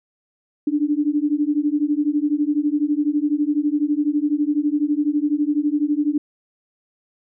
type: beating tone pair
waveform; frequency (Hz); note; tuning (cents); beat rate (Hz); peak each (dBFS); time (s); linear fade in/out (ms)
sine; 289.4 / 301.4; D4 / D4; -25 / +45; 12; -20; 0.67-6.18; 5
effects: none